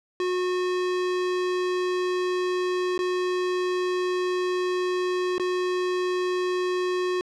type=tone with dropouts; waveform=square; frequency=363.6 Hz; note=F#4; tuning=30 cents flat; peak=-24 dBFS; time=0.2-7.21 s; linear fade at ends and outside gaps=1 ms; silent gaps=2.978-2.99 / 5.381-5.397 s; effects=low-pass 5000 Hz 12 dB/octave